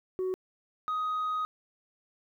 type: tone pair in turn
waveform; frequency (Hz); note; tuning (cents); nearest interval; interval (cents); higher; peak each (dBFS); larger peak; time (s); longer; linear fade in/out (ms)
sine; 372.4 / 1252.6; F#4 / D#6; +11 / +11; octave + major sixth; 2100; second; -26; neither; 0.19-0.34 / 0.88-1.45; second; 0
effects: tanh soft clip ceiling -27 dBFS + 11-bit